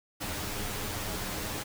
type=noise with comb filter; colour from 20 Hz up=pink; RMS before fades=-35 dBFS; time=0.2-1.64 s; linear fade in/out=20 ms; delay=9.7 ms; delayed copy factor=+0.6; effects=none